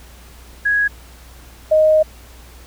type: tone pair in turn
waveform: sine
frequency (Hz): 1662 / 622.5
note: G#6 / D#5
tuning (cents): +1 / +1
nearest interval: octave + perfect fourth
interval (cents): 1700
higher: first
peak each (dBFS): -13 / -9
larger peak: second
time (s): 0.65-0.88 / 1.71-2.03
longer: second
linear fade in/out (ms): 10
effects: added 60 Hz sine -40 dBFS peak until 2.66 s + pink hiss -45 dBFS RMS until 2.66 s